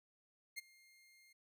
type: tone with ADSR envelope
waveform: sawtooth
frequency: 2121 Hz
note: C7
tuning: 23 cents sharp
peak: -37 dBFS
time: 0.56-1.33 s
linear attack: 24 ms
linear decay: 18 ms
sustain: -24 dB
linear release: 8 ms
effects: none